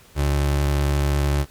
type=tone with vibrato; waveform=30% pulse; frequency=71.3 Hz; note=C#2; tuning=49 cents sharp; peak=-15 dBFS; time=0.15-1.46 s; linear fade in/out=50 ms; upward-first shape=sine; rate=11 Hz; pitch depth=16 cents each way; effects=pink hiss -50 dBFS RMS until 1.5 s + MP3 96 kbps